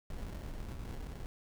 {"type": "noise with sample-and-hold", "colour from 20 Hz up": "brown", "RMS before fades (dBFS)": -42, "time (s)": [0.1, 1.26], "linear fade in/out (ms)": 2, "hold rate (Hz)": 1225, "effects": []}